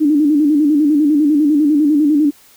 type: tone with vibrato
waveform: sine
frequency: 297.5 Hz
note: D4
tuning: 22 cents sharp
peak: -9 dBFS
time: 0-2.31 s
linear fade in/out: 20 ms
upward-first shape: square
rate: 10 Hz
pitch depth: 68 cents each way
effects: white hiss -47 dBFS RMS until 2.56 s